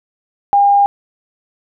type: tone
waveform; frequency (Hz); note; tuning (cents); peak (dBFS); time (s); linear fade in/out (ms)
sine; 806; G5; +48; -7; 0.53-0.86; 0
effects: none